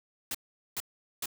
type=noise bursts; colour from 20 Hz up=white; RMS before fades=-34 dBFS; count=3; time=0.31-1.258 s; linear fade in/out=2 ms; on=36 ms; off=420 ms; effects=none